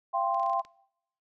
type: chord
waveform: sine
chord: F suspended second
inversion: none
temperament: equal with one note detuned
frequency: 683.7 / 784 / 1046.5 Hz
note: F5 / G5 / C6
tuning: -37 / 0 / 0 cents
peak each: -31 / -29 / -29 dBFS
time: 0.13-0.62 s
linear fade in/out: 20 ms
type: clicks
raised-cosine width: 0.2 ms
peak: -34 dBFS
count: 8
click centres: 0.345 / 0.397 / 0.432 / 0.463 / 0.497 / 0.533 / 0.595 / 0.65 s
effects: noise-tail reverb RT60 0.7 s tail -22 dB re dry